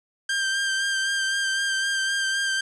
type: tone with vibrato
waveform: sawtooth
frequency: 1582 Hz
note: G6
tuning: 15 cents sharp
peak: -19 dBFS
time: 0.29-2.61 s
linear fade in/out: 5 ms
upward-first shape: sine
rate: 3.9 Hz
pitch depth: 22 cents each way
effects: resampled to 22050 Hz + 8-bit